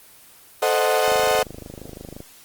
35% pulse chord, A diminished seventh, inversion none, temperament equal, 440 / 523.3 / 622.3 / 740 Hz, A4 / C5 / Eb5 / Gb5, 0 / 0 / 0 / 0 cents, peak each -21 dBFS, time 0.62-1.43 s, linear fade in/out 5 ms
click train, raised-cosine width 2 ms, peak -22 dBFS, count 30, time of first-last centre 1.08-2.204 s, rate 25.8 Hz
effects white hiss -48 dBFS RMS until 2.44 s + Opus 24 kbps

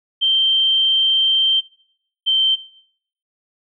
sine tone pair in turn, 3136 / 3118 Hz, G7 / G7, 0 / -10 cents, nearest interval unison, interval 10 cents, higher first, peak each -13 dBFS, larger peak neither, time 0.21-1.61 / 2.26-2.56 s, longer first, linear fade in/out 20 ms, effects noise-tail reverb RT60 0.7 s tail -22 dB re dry

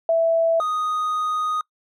sine / triangle tone pair in turn, 660 / 1243.3 Hz, E5 / D#6, +2 / -2 cents, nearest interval major seventh, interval 1096 cents, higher second, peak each -15 / -19 dBFS, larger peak first, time 0.09-0.6 / 0.6-1.61 s, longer second, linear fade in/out 2 ms, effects noise-tail reverb RT60 0.1 s tail -24 dB re dry

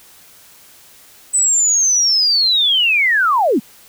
sine linear sweep, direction down, 8100 to 179.8 Hz, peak -11 dBFS, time 1.33-3.6 s, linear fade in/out 20 ms, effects white hiss -45 dBFS RMS until 3.88 s

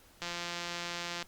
click train, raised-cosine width 0.2 ms, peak -20 dBFS, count 175, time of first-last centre 0.22-1.226 s, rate 173 Hz, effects pink hiss -60 dBFS RMS until 1.27 s + Opus 48 kbps

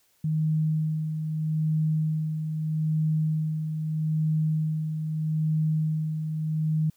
sine tone with tremolo, 156.1 Hz, D#3, 6 cents sharp, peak -21 dBFS, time 0.24-6.9 s, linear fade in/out 5 ms, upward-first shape sine, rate 0.79 Hz, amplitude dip 50%, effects white hiss -66 dBFS RMS until 6.96 s

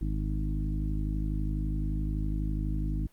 harmonic tone with a mistuned harmonic, 51.9 Hz, G#1, in tune, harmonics 1 / 2 / 3 / 4 / 5 / 6, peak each -29 / -38 / -36 / -41 / -41 / -40 dBFS, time 0.01-3.07 s, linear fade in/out 5 ms, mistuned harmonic 1, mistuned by -28 cents, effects pink hiss -65 dBFS RMS until 3.12 s + Opus 32 kbps

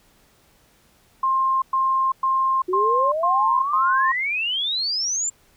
sine tone bursts, 1059 Hz, C6, 21 cents sharp, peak -17 dBFS, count 6, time 1.23-4.12 s, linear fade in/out 5 ms, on 390 ms, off 110 ms
sine exponential sweep, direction up, 355.1 to 7440 Hz, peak -21 dBFS, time 2.68-5.3 s, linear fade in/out 10 ms
effects pink hiss -58 dBFS RMS until 5.56 s

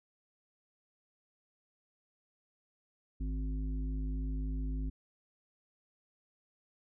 harmonic tone with a mistuned harmonic, 51.7 Hz, G#1, 7 cents flat, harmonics 1 / 3 / 5 / 7, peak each -33 / -45 / -43 / -58 dBFS, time 3.2-4.9 s, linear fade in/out 10 ms, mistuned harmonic 5, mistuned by +16 cents, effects none

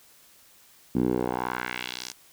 10% pulse tone with band-pass filter sweep, 61.74 Hz, B1, in tune, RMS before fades -29 dBFS, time 0.95-2.12 s, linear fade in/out 5 ms, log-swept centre 240 to 6400 Hz, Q 1.8, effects white hiss -56 dBFS RMS until 2.32 s

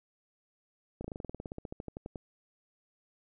slowing click train, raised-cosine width 2 ms, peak -26 dBFS, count 20, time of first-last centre 1.01-2.158 s, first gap 34 ms, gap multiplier 1.06, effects none

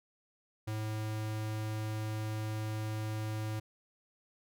square tone, 108.3 Hz, A2, 27 cents flat, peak -35 dBFS, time 0.67-3.6 s, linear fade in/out 10 ms, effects none

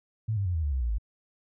sine tone with pitch steps, 110 / 99.14 / 89.35 / 80.52 / 72.57 / 65.41 / 58.95 / 53.13 Hz, A2 / G2 / F2 / E2 / D2 / C2 / A#1 / G#1, 0 / +20 / +40 / -40 / -20 / 0 / +20 / +40 cents, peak -25 dBFS, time 0.28-0.984 s, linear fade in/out 10 ms, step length 88 ms, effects none

